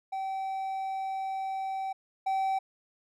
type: tone pair in turn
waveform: triangle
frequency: 770 / 770 Hz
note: G5 / G5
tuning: -31 / -31 cents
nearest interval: unison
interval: 0 cents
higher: neither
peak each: -29 / -24 dBFS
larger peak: second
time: 0.12-1.93 / 2.26-2.59 s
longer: first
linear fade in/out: 10 ms
effects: none